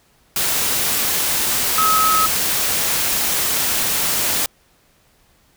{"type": "tone in noise", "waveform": "sine", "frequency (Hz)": 1281, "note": "E6", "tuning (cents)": -50, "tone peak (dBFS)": -14, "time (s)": [1.78, 2.26], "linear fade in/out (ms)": 2, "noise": "white", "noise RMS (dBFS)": -19, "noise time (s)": [0.36, 4.46], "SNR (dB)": 2, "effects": ["pink hiss -57 dBFS RMS until 5.56 s"]}